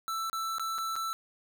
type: tone with dropouts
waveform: square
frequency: 1326 Hz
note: E6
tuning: 10 cents sharp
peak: -32 dBFS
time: 0.08-1.13 s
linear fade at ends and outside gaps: 0 ms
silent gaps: 0.298-0.33 / 0.583-0.596 / 0.781-0.785 / 0.956-0.963 s
effects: none